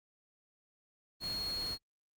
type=tone in noise; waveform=sine; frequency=4301 Hz; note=C8; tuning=47 cents sharp; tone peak=-35 dBFS; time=1.2-1.78 s; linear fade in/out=50 ms; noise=pink; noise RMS=-45 dBFS; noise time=1.2-1.78 s; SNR=+7 dB; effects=Opus 24 kbps